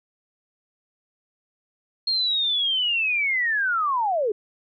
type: linear sweep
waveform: sine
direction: down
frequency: 4274 to 392 Hz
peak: -20 dBFS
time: 2.07-4.32 s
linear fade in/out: 5 ms
effects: none